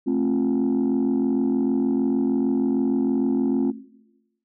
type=chord; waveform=sine; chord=F major; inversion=first; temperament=equal with one note detuned; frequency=220 / 266.5 / 349.2 Hz; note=A3 / C4 / F4; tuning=0 / +32 / 0 cents; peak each=-24 / -20 / -24 dBFS; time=0.06-3.72 s; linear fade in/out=20 ms; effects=noise-tail reverb RT60 1.0 s tail -18 dB re dry + tanh soft clip ceiling -15 dBFS